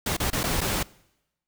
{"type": "noise with dropouts", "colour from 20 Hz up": "pink", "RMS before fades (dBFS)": -26, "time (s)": [0.06, 0.83], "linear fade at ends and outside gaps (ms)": 5, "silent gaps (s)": [[0.168, 0.2], [0.303, 0.329], [0.433, 0.438], [0.608, 0.613]], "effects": ["noise-tail reverb RT60 0.9 s tail -23 dB re dry"]}